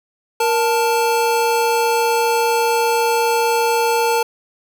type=tone pair together; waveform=square; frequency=468.3 / 884 Hz; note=A#4 / A5; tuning=+8 / +8 cents; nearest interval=major seventh; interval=1100 cents; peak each=-18 dBFS; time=0.4-4.23 s; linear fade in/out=5 ms; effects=none